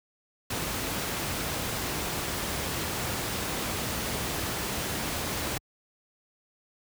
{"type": "noise", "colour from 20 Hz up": "pink", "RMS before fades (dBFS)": -31, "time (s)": [0.5, 5.58], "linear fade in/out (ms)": 5, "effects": ["high-pass 60 Hz 12 dB/octave"]}